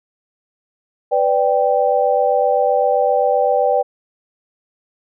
sine chord, G major, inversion first, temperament equal with one note detuned, 499.6 / 587.3 / 784 Hz, B4 / D5 / G5, +20 / 0 / 0 cents, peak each -17 dBFS, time 1.11-3.83 s, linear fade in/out 20 ms, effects none

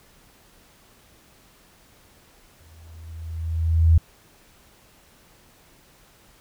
sine tone with exponential growth, 81.6 Hz, E2, 17 cents flat, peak -10 dBFS, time 2.6-3.98 s, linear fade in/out 5 ms, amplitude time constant 300 ms, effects pink hiss -55 dBFS RMS until 6.4 s

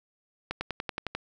accelerating click train, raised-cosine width 0.3 ms, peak -15 dBFS, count 8, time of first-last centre 0.51-1.15 s, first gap 100 ms, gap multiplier 0.97, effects none

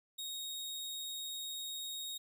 sawtooth tone, 3752 Hz, A#7, 11 cents sharp, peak -37 dBFS, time 0.18-2.18 s, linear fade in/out 10 ms, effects none

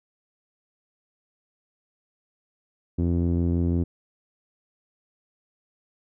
sawtooth tone with low-pass filter, 86 Hz, F2, 26 cents flat, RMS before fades -23 dBFS, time 2.98-3.84 s, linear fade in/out 10 ms, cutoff 300 Hz, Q 1.9, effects none

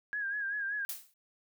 sine tone with vibrato, 1638 Hz, G#6, 24 cents flat, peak -32 dBFS, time 0.13-0.85 s, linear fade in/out 0 ms, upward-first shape sine, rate 5.2 Hz, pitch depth 64 cents each way
blue noise with exponential decay, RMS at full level -34 dBFS, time 0.89-1.14 s, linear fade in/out 2 ms, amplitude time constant 53 ms
effects none

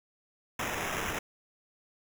white noise with sample-and-hold, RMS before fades -34 dBFS, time 0.59-1.19 s, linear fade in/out 5 ms, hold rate 4410 Hz, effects none

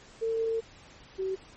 sine tone pair in turn, 451.3 / 380.5 Hz, A4 / F#4, +44 / +48 cents, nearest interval minor third, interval 296 cents, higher first, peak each -26 / -28 dBFS, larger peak first, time 0.21-0.61 / 1.18-1.36 s, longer first, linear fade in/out 20 ms, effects pink hiss -53 dBFS RMS until 1.56 s + MP3 32 kbps

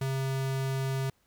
square tone, 134 Hz, C3, 42 cents sharp, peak -29 dBFS, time 0.01-1.1 s, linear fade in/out 5 ms, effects pink hiss -70 dBFS RMS until 1.26 s

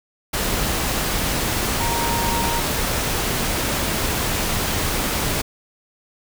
sine tone in noise, 932.3 Hz, A#5, in tune, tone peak -24 dBFS, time 1.8-2.6 s, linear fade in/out 10 ms, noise pink, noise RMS -22 dBFS, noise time 0.33-5.42 s, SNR -5 dB, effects none

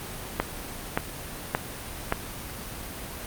click train, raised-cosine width 0.5 ms, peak -7 dBFS, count 4, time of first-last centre 0.4-2.124 s, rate 1.74 Hz, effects pink hiss -37 dBFS RMS until 3.26 s + Opus 32 kbps

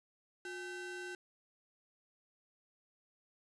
square ring-modulated tone, 590 Hz, D5, 8 cents sharp, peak -40 dBFS, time 0.45-1.15 s, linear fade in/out 2 ms, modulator 949 Hz, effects resampled to 22050 Hz + 11-bit

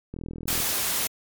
click train, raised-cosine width 3 ms, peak -22 dBFS, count 20, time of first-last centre 0.14-0.602 s, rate 41.1 Hz
white noise, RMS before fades -26 dBFS, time 0.48-1.07 s, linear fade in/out 0 ms
effects MP3 96 kbps

